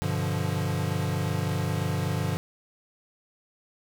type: chord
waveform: square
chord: G dominant seventh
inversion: none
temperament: equal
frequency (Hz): 98 / 123.47 / 146.83 / 174.61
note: G2 / B2 / D3 / F3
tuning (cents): 0 / 0 / 0 / 0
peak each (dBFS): -31 / -34 / -31 / -33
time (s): 0.02-2.37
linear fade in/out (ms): 0
effects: none